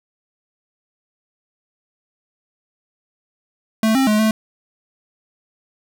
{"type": "tone with pitch steps", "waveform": "square", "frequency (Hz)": [220.4, 266.8, 212.8, 218.5], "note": ["A3", "C4", "G#3", "A3"], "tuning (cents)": [3, 34, 42, -12], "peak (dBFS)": -14, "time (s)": [3.83, 4.31], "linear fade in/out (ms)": 2, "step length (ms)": 120, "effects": ["8-bit"]}